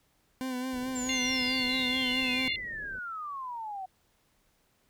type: tone with vibrato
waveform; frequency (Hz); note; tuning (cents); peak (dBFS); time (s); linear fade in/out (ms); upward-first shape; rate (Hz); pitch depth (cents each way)
40% pulse; 255.3; C4; -42; -31; 0.41-2.48; 0; sine; 4.6; 40
type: low-pass noise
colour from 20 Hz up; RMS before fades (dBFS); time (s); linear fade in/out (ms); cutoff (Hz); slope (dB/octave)
pink; -50; 0.73-2.99; 2; 620; 96
type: exponential sweep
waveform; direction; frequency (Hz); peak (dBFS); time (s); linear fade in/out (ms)
sine; down; 7459 to 740; -35; 0.95-3.86; 10
type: harmonic tone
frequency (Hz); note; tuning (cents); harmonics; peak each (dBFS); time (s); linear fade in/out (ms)
698.5; F5; 0; 3 / 4 / 5 / 6; -32 / -34 / -36 / -38; 1.09-2.56; 2
effects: pink hiss -70 dBFS RMS until 4.89 s

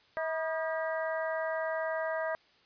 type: harmonic tone with a mistuned harmonic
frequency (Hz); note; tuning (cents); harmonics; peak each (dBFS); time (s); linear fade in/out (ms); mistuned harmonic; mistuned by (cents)
321.2; E4; -45; 2 / 3 / 4 / 5 / 6; -32 / -40 / -41 / -39 / -42; 0.17-2.35; 0; 4; -79
effects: white hiss -64 dBFS RMS until 2.65 s + resampled to 11025 Hz

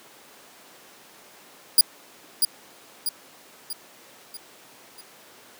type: tone with echo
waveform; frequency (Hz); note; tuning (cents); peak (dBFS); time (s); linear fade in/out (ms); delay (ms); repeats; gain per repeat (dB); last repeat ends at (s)
10% pulse; 4854; D#8; -44; -4; 1.78-1.81; 2; 640; 5; -6; 5.01
effects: pink hiss -49 dBFS RMS until 5.59 s + high-pass 300 Hz 12 dB/octave

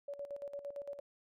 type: tone with tremolo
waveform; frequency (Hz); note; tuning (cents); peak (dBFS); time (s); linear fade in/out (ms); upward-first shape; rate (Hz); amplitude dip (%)
sine; 568; C#5; +42; -39; 0.08-1; 5; square; 8.8; 70
effects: none

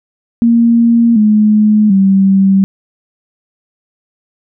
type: tone with pitch steps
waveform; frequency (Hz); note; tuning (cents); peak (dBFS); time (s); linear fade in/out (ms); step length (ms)
sine; 233.1 / 212.5 / 193.76; A#3 / G#3 / G3; 0 / +40 / -20; -5; 0.42-2.64; 0; 740
effects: none

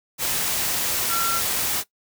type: tone in noise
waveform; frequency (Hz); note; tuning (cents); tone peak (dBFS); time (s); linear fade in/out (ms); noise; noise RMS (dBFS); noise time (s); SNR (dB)
sine; 1361; F6; -45; -23; 1.08-1.42; 50; white; -24; 0.18-1.84; -2
effects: noise-tail reverb RT60 0.1 s tail -18 dB re dry

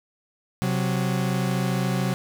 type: tone pair together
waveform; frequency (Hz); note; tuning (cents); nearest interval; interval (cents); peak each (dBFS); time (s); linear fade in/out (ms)
40% pulse; 131.31 / 185; C3 / F#3; +7 / 0; tritone; 593; -24; 0.62-2.14; 0
effects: none

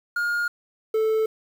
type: tone pair in turn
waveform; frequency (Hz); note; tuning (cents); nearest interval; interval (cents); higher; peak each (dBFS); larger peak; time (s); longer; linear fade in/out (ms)
triangle; 1421 / 438.9; F6 / A4; +30 / -4; octave + minor sixth; 2034; first; -20 / -17; second; 0.16-0.48 / 0.94-1.26; neither; 5
effects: 8-bit

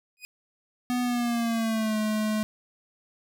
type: tone with exponential growth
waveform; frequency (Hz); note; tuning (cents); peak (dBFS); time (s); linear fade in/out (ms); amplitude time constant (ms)
sawtooth; 2489; D#7; 0; -31; 0.17-0.25; 0; 17
type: tone with pitch glide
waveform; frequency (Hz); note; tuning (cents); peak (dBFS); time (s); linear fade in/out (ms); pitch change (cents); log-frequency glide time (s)
square; 246.9 to 214.9; B3 to A3; 0 to -41; -25; 0.9-2.43; 0; -241; 1.02-1.97
effects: none

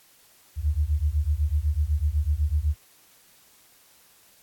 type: beating tone pair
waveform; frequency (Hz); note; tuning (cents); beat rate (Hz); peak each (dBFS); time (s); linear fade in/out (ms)
sine; 70.9 / 78.9; C#2 / D#2; +40 / +25; 8; -24; 0.56-2.76; 50
effects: white hiss -57 dBFS RMS until 4.42 s + AAC 64 kbps

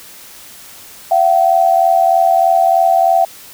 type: tone pair together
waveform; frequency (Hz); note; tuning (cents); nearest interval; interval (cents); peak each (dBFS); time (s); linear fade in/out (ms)
sine; 679 / 762.2; F5 / G5; -49 / -49; major second; 200; -11; 1.11-3.25; 5
effects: white hiss -37 dBFS RMS until 3.53 s

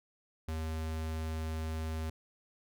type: tone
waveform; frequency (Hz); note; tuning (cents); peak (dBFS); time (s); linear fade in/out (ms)
square; 79.6; D#2; +40; -35; 0.48-2.1; 5
effects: none

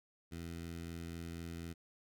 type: tone with notch filter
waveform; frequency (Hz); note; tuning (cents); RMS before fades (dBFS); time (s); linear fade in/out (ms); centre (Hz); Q
15% pulse; 84.1; E2; +35; -45; 0.31-1.74; 20; 890; 1.2
effects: none

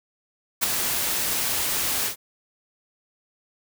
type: noise with ADSR envelope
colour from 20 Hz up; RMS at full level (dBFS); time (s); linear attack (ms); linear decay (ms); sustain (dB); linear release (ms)
white; -19; 0.61-2.16; 26; 8; -6; 99
effects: none

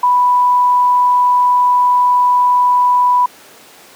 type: tone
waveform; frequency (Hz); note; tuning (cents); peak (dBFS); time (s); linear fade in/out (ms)
sine; 987.8; B5; 0; -8; 0.03-3.26; 5
effects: pink hiss -40 dBFS RMS until 3.95 s + high-pass 300 Hz 12 dB/octave

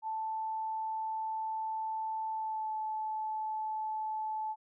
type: tone with pitch glide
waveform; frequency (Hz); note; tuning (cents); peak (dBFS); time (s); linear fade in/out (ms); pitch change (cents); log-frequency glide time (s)
sine; 880 to 868.4; A5 to A5; 0 to -23; -33; 0.02-4.56; 50; -23; 2.31-2.73
effects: none

